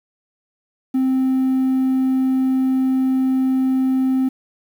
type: tone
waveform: triangle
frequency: 261.6 Hz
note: C4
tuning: in tune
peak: -12 dBFS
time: 0.94-4.29 s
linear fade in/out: 10 ms
effects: tanh soft clip ceiling -9 dBFS + 8-bit